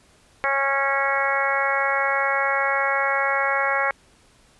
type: harmonic tone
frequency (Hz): 274.9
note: C#4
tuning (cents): -14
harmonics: 2 / 3 / 4 / 5 / 6 / 7 / 8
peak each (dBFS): -27 / -27 / -27 / -27 / -27 / -27 / -27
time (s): 0.44-3.91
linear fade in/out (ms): 0
effects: pink hiss -56 dBFS RMS until 4.59 s + resampled to 24000 Hz

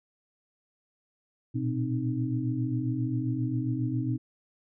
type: tone cluster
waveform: sine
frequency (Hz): 116 / 123.4 / 261.6 / 308.6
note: A#2 / B2 / C4 / D#4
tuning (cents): -8 / -1 / 0 / -14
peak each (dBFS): -36 / -29 / -33 / -33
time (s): 1.54-4.18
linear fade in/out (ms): 20
effects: none

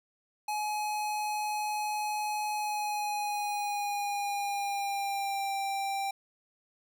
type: tone with pitch glide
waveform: square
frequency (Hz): 844 to 787.5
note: G#5 to G5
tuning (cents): +28 to +8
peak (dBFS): -31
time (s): 0.48-6.11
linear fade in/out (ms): 5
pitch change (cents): -120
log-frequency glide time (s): 2.54-5.52
effects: none

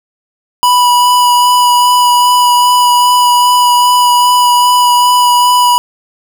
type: tone with vibrato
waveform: square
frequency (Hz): 982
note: B5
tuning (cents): -10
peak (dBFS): -6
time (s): 0.63-5.78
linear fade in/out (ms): 0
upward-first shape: sine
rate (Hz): 2.5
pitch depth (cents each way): 12
effects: none

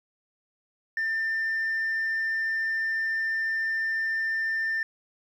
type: tone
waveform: sine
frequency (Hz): 1793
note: A6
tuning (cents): +32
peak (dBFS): -23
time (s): 0.97-4.83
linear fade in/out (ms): 2
effects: tanh soft clip ceiling -23 dBFS + 10-bit

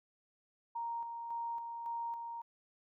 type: tone with tremolo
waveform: sine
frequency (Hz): 932.3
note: A#5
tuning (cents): 0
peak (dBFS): -36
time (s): 0.75-2.42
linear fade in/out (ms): 10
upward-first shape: square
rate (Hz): 1.8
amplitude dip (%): 40
effects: none

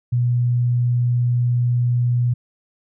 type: tone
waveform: sine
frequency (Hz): 121.8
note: B2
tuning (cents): -24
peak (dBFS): -15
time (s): 0.12-2.34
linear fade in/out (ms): 10
effects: none

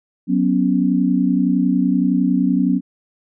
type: chord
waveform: sine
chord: F# suspended fourth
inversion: none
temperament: just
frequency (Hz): 185 / 246.7 / 277.5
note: F#3 / B3 / C#4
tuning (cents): 0 / -2 / +2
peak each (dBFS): -18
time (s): 0.27-2.81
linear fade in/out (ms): 50
effects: none

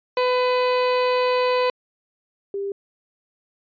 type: tone pair in turn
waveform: 30% pulse / sine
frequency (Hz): 501 / 397.6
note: B4 / G4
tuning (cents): +25 / +25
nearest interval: major third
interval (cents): 400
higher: first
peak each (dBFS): -15 / -24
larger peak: first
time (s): 0.17-1.7 / 2.54-2.72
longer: first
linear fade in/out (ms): 2
effects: resampled to 11025 Hz

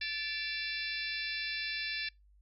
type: harmonic tone with a mistuned harmonic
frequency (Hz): 582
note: D5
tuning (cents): -16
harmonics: 3 / 4 / 5 / 6 / 7 / 8 / 9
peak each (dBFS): -40 / -41 / -42 / -43 / -43 / -44 / -45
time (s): 0.01-2.09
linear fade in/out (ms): 5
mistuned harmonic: 5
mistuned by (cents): -120
effects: noise-tail reverb RT60 0.2 s tail -25 dB re dry + added 50 Hz sine -60 dBFS peak until 2.41 s

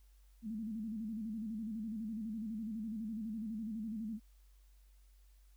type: tone with vibrato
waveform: sine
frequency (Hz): 218.8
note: A3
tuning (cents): -9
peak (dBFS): -38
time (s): 0.42-4.2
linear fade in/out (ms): 50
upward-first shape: square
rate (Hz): 12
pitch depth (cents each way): 77
effects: added 48 Hz sine -60 dBFS peak until 5.56 s + white hiss -75 dBFS RMS until 5.56 s

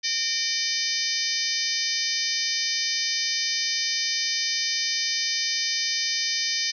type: harmonic tone with a mistuned harmonic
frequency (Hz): 610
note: D#5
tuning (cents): -34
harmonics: 3 / 4 / 5 / 6 / 7 / 8 / 9 / 10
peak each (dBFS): -34 / -33 / -35 / -33 / -33 / -28 / -32 / -31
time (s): 0.03-6.72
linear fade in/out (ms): 20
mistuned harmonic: 4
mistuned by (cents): -77
effects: none

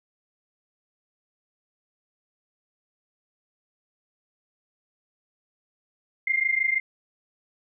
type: tone pair together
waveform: sine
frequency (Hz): 2091 / 2117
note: C7 / C7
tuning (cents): -2 / +20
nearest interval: unison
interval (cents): 22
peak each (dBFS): -24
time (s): 6.27-6.8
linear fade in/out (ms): 5
effects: none

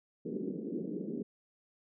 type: band-pass noise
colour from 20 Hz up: pink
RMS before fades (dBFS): -38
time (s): 0.25-1.23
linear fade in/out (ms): 10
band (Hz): 180 to 440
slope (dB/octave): 48
effects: none

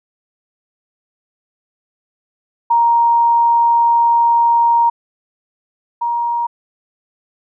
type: tone pair in turn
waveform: sine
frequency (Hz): 936 / 943.6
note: A#5 / A#5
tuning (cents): +7 / +21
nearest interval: unison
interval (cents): 14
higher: second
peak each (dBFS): -9 / -15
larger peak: first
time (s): 2.7-4.9 / 6.01-6.47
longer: first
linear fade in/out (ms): 10
effects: none

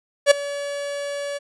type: tone with ADSR envelope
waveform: 45% pulse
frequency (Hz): 570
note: C#5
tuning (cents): +48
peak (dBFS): -7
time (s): 0.26-1.39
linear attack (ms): 50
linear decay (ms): 9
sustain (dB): -19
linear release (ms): 23
effects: resampled to 24000 Hz

